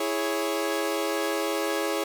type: chord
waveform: sawtooth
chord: C# minor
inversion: first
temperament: equal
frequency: 329.6 / 415.3 / 554.4 Hz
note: E4 / G#4 / C#5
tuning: 0 / 0 / 0 cents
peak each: -26 dBFS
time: 0-2.04 s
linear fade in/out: 5 ms
effects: 8-bit